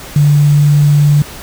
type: tone with quantisation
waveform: sine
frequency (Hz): 146.2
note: D3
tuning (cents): -7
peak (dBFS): -5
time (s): 0.16-1.22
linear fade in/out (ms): 2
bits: 5
effects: pink hiss -30 dBFS RMS until 1.42 s